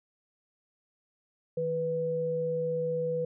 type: tone pair together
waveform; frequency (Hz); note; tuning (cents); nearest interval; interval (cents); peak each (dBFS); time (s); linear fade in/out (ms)
sine; 159.13 / 493.1; D#3 / B4; +39 / -3; octave + minor sixth; 1958; -36 / -28; 1.57-3.25; 5
effects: none